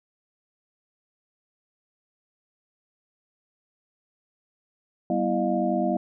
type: tone cluster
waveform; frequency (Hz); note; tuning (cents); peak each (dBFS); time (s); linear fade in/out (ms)
sine; 191.3 / 241.2 / 330.3 / 612 / 706; G3 / B3 / E4 / D#5 / F5; -42 / -41 / +4 / -29 / +19; -28; 5.1-5.97; 2
effects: none